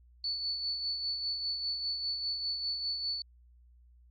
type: tone with tremolo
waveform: sine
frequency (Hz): 4461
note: C#8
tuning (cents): +10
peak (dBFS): -30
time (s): 0.24-3.22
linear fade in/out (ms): 2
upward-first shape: sine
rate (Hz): 5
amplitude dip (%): 45
effects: added 60 Hz sine -57 dBFS peak until 4.1 s + AAC 32 kbps